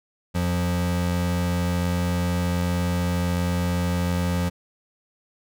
square tone pair together, 87.8 / 176.26 Hz, F2 / F3, +10 / +16 cents, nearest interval octave, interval 1206 cents, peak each -25 dBFS, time 0.34-4.5 s, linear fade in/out 20 ms, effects none

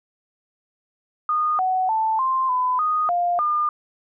sine tone with pitch steps, 1228 / 746 / 882 / 1048 / 1006 / 1240 / 702 / 1208 Hz, D#6 / F#5 / A5 / C6 / B5 / D#6 / F5 / D6, -23 / +14 / +4 / +2 / +32 / -6 / +9 / +48 cents, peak -18 dBFS, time 1.29-3.69 s, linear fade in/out 2 ms, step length 300 ms, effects none

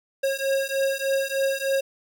square beating tone pair, 541 / 544.3 Hz, C#5 / C#5, -42 / -32 cents, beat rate 3.3 Hz, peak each -26 dBFS, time 0.23-1.81 s, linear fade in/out 10 ms, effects none

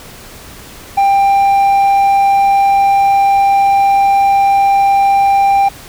sine tone with hard clipping, 792 Hz, G5, 18 cents sharp, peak -8 dBFS, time 0.97-5.69 s, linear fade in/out 10 ms, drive 3 dB, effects pink hiss -34 dBFS RMS until 5.88 s

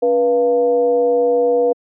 sine tone with frequency modulation, 485.9 Hz, B4, 28 cents flat, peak -11 dBFS, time 0.02-1.73 s, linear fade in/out 10 ms, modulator 205 Hz, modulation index 0.6, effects high-pass 300 Hz 12 dB/octave

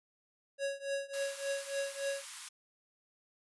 square tone with tremolo, 554.4 Hz, C#5, in tune, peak -32 dBFS, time 0.58-2.25 s, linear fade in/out 50 ms, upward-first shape triangle, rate 3.5 Hz, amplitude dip 95%
white high-pass noise, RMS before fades -45 dBFS, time 1.13-2.49 s, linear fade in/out 10 ms, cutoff 940 Hz, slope 48 dB/octave
effects resampled to 24000 Hz

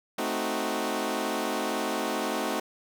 15% pulse chord, A diminished seventh, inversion none, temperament equal, 220 / 261.6 / 311.1 / 370 Hz, A3 / C4 / Eb4 / Gb4, 0 / 0 / 0 / 0 cents, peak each -27 dBFS, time 0.18-2.6 s, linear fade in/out 5 ms, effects none

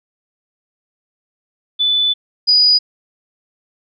sine tone pair in turn, 3490 / 4927 Hz, A7 / D#8, -15 / -18 cents, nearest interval tritone, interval 597 cents, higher second, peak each -12 / -8 dBFS, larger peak second, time 1.79-2.14 / 2.47-2.79 s, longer first, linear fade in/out 20 ms, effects none

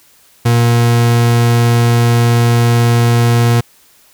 40% pulse tone, 118.3 Hz, A#2, 26 cents sharp, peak -7 dBFS, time 0.45-3.61 s, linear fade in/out 10 ms, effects white hiss -48 dBFS RMS until 4.13 s

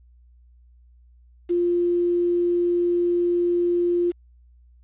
sine tone with quantisation, 349.2 Hz, F4, in tune, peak -18 dBFS, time 1.49-4.12 s, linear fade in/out 20 ms, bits 7, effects added 60 Hz sine -50 dBFS peak until 4.83 s + resampled to 8000 Hz

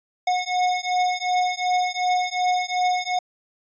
square beating tone pair, 726 / 728.7 Hz, F#5 / F#5, -33 / -27 cents, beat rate 2.7 Hz, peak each -24 dBFS, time 0.27-3.19 s, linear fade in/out 5 ms, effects resampled to 16000 Hz

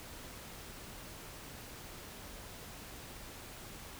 silence, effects pink hiss -49 dBFS RMS until 3.99 s

